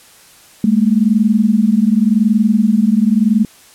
sine tone pair together, 205.1 / 226 Hz, G#3 / A3, -21 / +47 cents, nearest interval major second, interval 168 cents, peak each -12 dBFS, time 0.64-3.45 s, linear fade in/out 2 ms, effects white hiss -44 dBFS RMS until 3.74 s + low-pass 12000 Hz 12 dB/octave

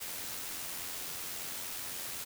white noise with amplitude modulation, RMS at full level -39 dBFS, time 0-2.25 s, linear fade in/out 20 ms, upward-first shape sine, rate 88.2 Hz, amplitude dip 30%, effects none

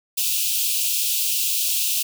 white high-pass noise, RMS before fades -22 dBFS, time 0.17-2.03 s, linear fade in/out 10 ms, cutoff 2500 Hz, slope 96 dB/octave, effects none

